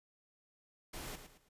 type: noise with echo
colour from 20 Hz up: pink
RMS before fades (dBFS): -45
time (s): 0.93-1.16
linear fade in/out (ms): 10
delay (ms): 110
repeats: 3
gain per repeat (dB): -9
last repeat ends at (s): 1.49
effects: resampled to 32000 Hz